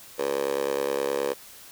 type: tone with high-pass filter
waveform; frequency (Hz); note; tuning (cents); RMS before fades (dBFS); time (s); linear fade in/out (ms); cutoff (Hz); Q
10% pulse; 69.5; C#2; +5; -27; 0.18-1.34; 20; 500; 4.8
effects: white hiss -47 dBFS RMS until 1.71 s